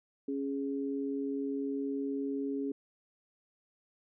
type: tone pair together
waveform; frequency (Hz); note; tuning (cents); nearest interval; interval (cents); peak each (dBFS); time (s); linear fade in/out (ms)
sine; 276 / 415.3; C#4 / G#4; -7 / 0; perfect fifth; 707; -33 / -37; 0.28-2.72; 5
effects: none